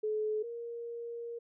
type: tone pair in turn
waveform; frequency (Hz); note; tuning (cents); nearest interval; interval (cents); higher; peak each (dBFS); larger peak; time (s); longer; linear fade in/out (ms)
sine; 429.1 / 469; A4 / A#4; -43 / +11; major second; 154; second; -30 / -38; first; 0.03-0.43 / 0.43-1.39; second; 10
effects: none